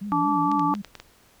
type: tone with vibrato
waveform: sine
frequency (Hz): 185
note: F#3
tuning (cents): 0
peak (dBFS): -29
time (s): 0.01-0.82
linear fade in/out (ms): 10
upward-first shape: sine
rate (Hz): 4.3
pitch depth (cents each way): 210
type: harmonic tone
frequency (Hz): 290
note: D4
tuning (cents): -22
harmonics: 1 / 3 / 4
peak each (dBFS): -24 / -24 / -24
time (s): 0.12-0.74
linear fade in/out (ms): 0
type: clicks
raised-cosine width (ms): 0.2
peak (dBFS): -21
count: 6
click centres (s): 0.516 / 0.595 / 0.751 / 0.847 / 0.953 / 1
effects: pink hiss -57 dBFS RMS until 1.4 s